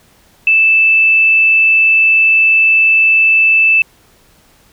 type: tone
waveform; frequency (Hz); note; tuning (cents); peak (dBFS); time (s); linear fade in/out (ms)
sine; 2637; E7; 0; -6; 0.47-3.82; 2
effects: pink hiss -49 dBFS RMS until 4.72 s